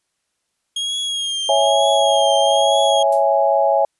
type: tone with vibrato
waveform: 40% pulse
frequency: 3257 Hz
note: G#7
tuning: 34 cents flat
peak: -19 dBFS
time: 0.76-3.03 s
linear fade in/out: 5 ms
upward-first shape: triangle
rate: 1.1 Hz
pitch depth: 51 cents each way
type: chord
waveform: sine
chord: C# minor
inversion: none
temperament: equal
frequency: 554.4 / 659.3 / 830.6 Hz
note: C#5 / E5 / G#5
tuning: 0 / 0 / 0 cents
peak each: -17 dBFS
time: 1.49-3.85 s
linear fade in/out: 2 ms
type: noise with exponential decay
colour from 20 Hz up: violet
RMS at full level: -27 dBFS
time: 3.12-3.26 s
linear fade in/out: 5 ms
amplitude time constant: 30 ms
effects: white hiss -72 dBFS RMS until 3.99 s + resampled to 24000 Hz